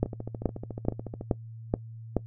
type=two click trains; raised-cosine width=2 ms; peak=-10 / -22 dBFS; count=6 / 17; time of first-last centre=0.03-2.167 / 0.06-1.211 s; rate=2.34 / 13.9 Hz; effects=noise-tail reverb RT60 0.1 s tail -20 dB re dry + added 113 Hz sine -40 dBFS peak until 2.26 s